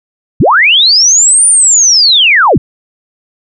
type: linear two-way sweep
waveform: sine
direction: up then down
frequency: 60.5 to 9397 to 60.5 Hz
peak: -3 dBFS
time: 0.4-2.58 s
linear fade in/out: 5 ms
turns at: 1.47 s
effects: none